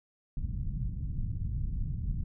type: low-pass noise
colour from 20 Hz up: pink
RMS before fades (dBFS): -33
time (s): 0.37-2.24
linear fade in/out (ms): 2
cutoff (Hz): 160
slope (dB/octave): 24
effects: none